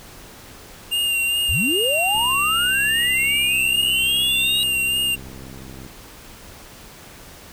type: tone with vibrato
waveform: square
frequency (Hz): 2794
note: F7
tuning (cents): 0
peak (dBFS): -19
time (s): 0.91-5.16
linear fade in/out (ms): 20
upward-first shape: sine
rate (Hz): 2.5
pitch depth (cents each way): 29
type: linear sweep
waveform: sine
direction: up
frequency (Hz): 51.7 to 3850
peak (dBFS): -21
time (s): 1.49-4.63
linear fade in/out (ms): 0
type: click train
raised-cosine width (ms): 3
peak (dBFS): -27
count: 245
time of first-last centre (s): 2.15-5.864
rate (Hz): 65.7
effects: pink hiss -42 dBFS RMS until 7.52 s